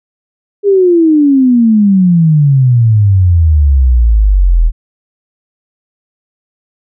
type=exponential sweep; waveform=sine; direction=down; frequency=411.8 to 38.89 Hz; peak=-4 dBFS; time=0.63-4.72 s; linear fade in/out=50 ms; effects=none